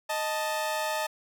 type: tone pair together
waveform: sawtooth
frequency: 622.3 / 880 Hz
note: D#5 / A5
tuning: 0 / 0 cents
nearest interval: tritone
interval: 600 cents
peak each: -27 dBFS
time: 0.09-1.07 s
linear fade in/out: 10 ms
effects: none